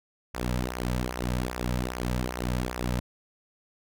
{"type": "tone with flanger", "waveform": "sawtooth", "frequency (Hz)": 61.74, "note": "B1", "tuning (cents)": 0, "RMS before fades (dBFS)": -30, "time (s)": [0.34, 3], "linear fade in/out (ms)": 5, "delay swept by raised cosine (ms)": [0.24, 2.84], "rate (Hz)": 2.5, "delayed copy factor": -0.75, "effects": []}